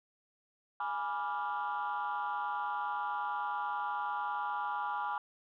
sine chord, G# diminished seventh, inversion none, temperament equal with one note detuned, 830.6 / 979.8 / 1174.7 / 1396.9 Hz, G#5 / B5 / D6 / F6, 0 / -14 / 0 / 0 cents, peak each -36 / -37 / -38 / -40 dBFS, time 0.8-5.18 s, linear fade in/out 2 ms, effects tanh soft clip ceiling -27 dBFS

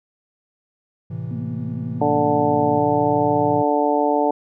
triangle chord, A minor, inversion none, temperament equal, 110 / 130.81 / 164.81 Hz, A2 / C3 / E3, 0 / 0 / 0 cents, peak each -28 dBFS, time 1.1-3.63 s, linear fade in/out 10 ms
sine tone with vibrato, 233.1 Hz, A#3, in tune, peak -28 dBFS, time 1.31-2.78 s, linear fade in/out 0 ms, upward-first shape sine, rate 11 Hz, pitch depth 90 cents each way
harmonic tone, 146.83 Hz, D3, in tune, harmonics 2 / 3 / 4 / 5 / 6, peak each -22 / -22 / -22 / -22 / -22 dBFS, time 2.01-4.31 s, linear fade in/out 5 ms
effects none

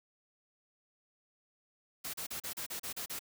white noise bursts, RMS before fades -40 dBFS, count 9, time 2.04-3.193 s, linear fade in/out 10 ms, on 97 ms, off 35 ms, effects none

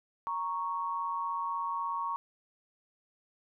sine tone pair together, 932.3 / 1108.7 Hz, A#5 / C#6, 0 / 0 cents, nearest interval minor third, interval 300 cents, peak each -35 / -33 dBFS, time 0.27-2.16 s, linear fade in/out 0 ms, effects none

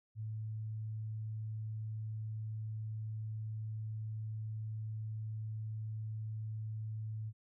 sine tone, 109.1 Hz, A2, 14 cents flat, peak -38 dBFS, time 0.15-7.33 s, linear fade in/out 50 ms, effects none

